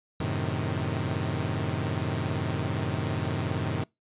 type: chord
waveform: sawtooth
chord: F# diminished seventh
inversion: none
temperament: equal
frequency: 92.5 / 110 / 130.81 / 155.56 Hz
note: F#2 / A2 / C3 / Eb3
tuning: 0 / 0 / 0 / 0 cents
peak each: -29 dBFS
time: 0.2-3.84 s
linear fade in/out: 5 ms
effects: noise-tail reverb RT60 0.2 s tail -25 dB re dry + resampled to 8000 Hz